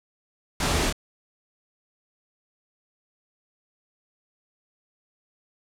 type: noise with echo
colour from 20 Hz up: pink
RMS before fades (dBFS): -25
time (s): 0.6-0.9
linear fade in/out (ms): 2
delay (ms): 26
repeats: 1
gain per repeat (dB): -3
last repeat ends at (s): 0.926
effects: low-pass 9000 Hz 12 dB/octave